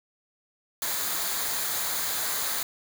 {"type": "noise with comb filter", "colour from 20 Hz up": "white", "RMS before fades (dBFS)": -29, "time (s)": [0.82, 2.63], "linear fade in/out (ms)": 2, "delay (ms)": 0.36, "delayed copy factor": -0.5, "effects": []}